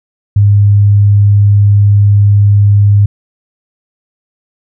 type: tone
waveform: sine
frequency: 102 Hz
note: G#2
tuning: 31 cents flat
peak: -3 dBFS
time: 0.36-3.06 s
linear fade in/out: 5 ms
effects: none